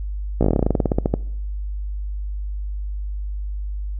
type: slowing click train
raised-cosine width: 2 ms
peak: -4 dBFS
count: 19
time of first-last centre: 0.41-1.14 s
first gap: 16 ms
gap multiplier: 1.1
effects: noise-tail reverb RT60 0.8 s tail -23 dB re dry + added 50 Hz sine -24 dBFS peak until 3.99 s